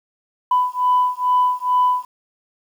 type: beating tone pair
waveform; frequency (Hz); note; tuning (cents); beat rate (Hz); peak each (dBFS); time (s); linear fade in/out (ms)
sine; 996 / 998.3; B5 / B5; +14 / +18; 2.3; -17; 0.51-2.05; 5
effects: tanh soft clip ceiling -8 dBFS + 8-bit